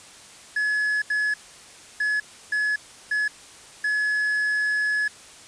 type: tone bursts at uneven times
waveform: triangle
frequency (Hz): 1700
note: G#6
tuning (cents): +40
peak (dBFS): -19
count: 6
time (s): 0.56-1.02 / 1.1-1.34 / 2-2.2 / 2.52-2.76 / 3.11-3.28 / 3.84-5.08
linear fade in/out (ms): 5
effects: white hiss -46 dBFS RMS until 5.47 s + resampled to 22050 Hz